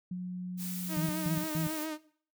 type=tone with pitch glide; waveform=sine; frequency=181 to 179.54 Hz; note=F#3 to F3; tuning=-38 to +48 cents; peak=-33 dBFS; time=0.11-1.44 s; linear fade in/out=5 ms; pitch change=-14 cents; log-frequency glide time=0.86-1.32 s
type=noise; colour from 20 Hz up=blue; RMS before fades=-41 dBFS; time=0.57-1.88 s; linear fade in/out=50 ms
type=tone with vibrato; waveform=sawtooth; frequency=311.1 Hz; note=D#4; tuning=in tune; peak=-31 dBFS; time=0.88-1.98 s; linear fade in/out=50 ms; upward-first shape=sine; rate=7.3 Hz; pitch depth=41 cents each way
type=tone bursts; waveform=sine; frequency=162.3 Hz; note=E3; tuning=27 cents flat; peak=-30 dBFS; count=3; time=0.97-1.67 s; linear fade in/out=0 ms; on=120 ms; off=170 ms
effects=noise-tail reverb RT60 0.5 s tail -18 dB re dry